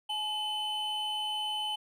triangle tone pair together, 850 / 3029 Hz, G#5 / F#7, +40 / +40 cents, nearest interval octave + minor seventh, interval 2200 cents, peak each -34 / -31 dBFS, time 0.09-1.76 s, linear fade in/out 10 ms, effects none

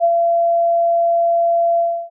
sine tone with ADSR envelope, 680 Hz, F5, 46 cents flat, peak -9 dBFS, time 0-2.1 s, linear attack 41 ms, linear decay 50 ms, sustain -3 dB, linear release 310 ms, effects none

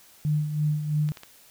sine tone with tremolo, 150.7 Hz, D3, 45 cents sharp, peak -20 dBFS, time 0.25-1.12 s, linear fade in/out 0 ms, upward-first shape sine, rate 3 Hz, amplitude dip 60%
clicks, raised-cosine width 0.2 ms, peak -24 dBFS, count 3, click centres 1.089 / 1.172 / 1.234 s
effects white hiss -54 dBFS RMS until 1.5 s

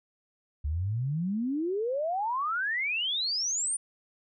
sine exponential sweep, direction up, 69.3 to 9460 Hz, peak -27 dBFS, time 0.64-3.77 s, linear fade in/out 10 ms, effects none

